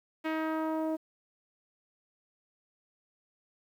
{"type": "tone with low-pass filter sweep", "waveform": "sawtooth", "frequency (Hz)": 316.9, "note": "D#4", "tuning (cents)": 32, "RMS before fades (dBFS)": -32, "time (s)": [0.24, 0.97], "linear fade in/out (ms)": 20, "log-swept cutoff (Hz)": [2400, 630], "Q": 1.5, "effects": ["10-bit"]}